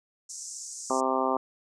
white band-pass noise, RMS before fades -40 dBFS, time 0.29-1.01 s, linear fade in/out 10 ms, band 5700 to 8000 Hz, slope 48 dB/octave
harmonic tone, 131.2 Hz, C3, 5 cents sharp, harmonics 2 / 3 / 4 / 5 / 6 / 7 / 8 / 9, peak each -32 / -32 / -32 / -32 / -32 / -32 / -32 / -32 dBFS, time 0.9-1.37 s, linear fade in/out 2 ms
effects none

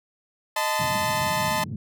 sawtooth chord, A diminished, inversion second, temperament equal with one note detuned, 622.3 / 880 / 1023.8 Hz, Eb5 / A5 / C6, 0 / 0 / -38 cents, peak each -25 / -22 / -24 dBFS, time 0.56-1.64 s, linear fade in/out 5 ms
white band-pass noise, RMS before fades -33 dBFS, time 0.79-1.76 s, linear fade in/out 5 ms, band 100 to 200 Hz, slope 24 dB/octave
effects none

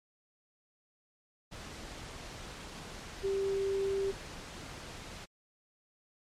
sine tone in noise, 391.1 Hz, G4, 4 cents flat, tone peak -29 dBFS, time 3.23-4.12 s, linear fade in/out 20 ms, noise pink, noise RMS -45 dBFS, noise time 1.51-5.26 s, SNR +13 dB, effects low-pass 7000 Hz 12 dB/octave + MP3 64 kbps

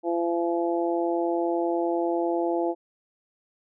harmonic tone, 170.3 Hz, F3, 43 cents flat, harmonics 2 / 3 / 4 / 5, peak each -25 / -30 / -29 / -33 dBFS, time 0.03-2.75 s, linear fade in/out 50 ms, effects none

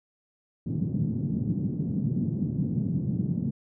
white band-pass noise, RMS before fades -28 dBFS, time 0.66-3.51 s, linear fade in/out 5 ms, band 120 to 210 Hz, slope 24 dB/octave, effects none

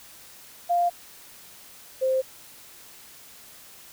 sine tone pair in turn, 698.5 / 523.3 Hz, F5 / C5, 0 / 0 cents, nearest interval perfect fourth, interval 500 cents, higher first, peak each -19 / -20 dBFS, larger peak first, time 0.69-0.9 / 2.01-2.22 s, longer neither, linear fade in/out 20 ms, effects white hiss -48 dBFS RMS until 3.92 s

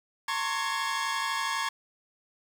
sawtooth tone cluster, 910 / 1062 / 1114 / 1678 Hz, A#5 / C6 / C#6 / G#6, -42 / +25 / +8 / +17 cents, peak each -30 dBFS, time 0.28-1.69 s, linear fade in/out 5 ms, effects low-pass 8000 Hz 12 dB/octave + 8-bit

